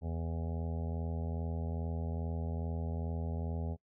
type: harmonic tone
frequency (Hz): 82.41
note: E2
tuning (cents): 0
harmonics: 1 / 2 / 3 / 5 / 6 / 7 / 8 / 9 / 10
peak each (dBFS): -35 / -41 / -45 / -49 / -51 / -52 / -53 / -54 / -55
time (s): 0.01-3.77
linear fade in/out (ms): 50
effects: noise-tail reverb RT60 0.1 s tail -25 dB re dry